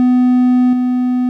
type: tone with level steps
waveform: triangle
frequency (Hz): 250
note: B3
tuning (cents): +21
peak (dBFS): -6 / -10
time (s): 0-1.29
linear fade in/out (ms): 0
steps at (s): 0.73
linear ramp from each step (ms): 2
effects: none